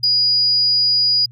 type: tone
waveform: triangle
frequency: 4900 Hz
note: D#8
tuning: 27 cents flat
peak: -9 dBFS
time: 0.03-1.26 s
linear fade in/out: 10 ms
effects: tanh soft clip ceiling -11 dBFS + added 120 Hz sine -39 dBFS peak until 1.31 s